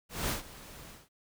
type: noise with ADSR envelope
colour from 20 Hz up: pink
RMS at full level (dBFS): -31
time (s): 0.09-1.09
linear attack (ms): 200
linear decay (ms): 130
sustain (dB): -18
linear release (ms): 190
effects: none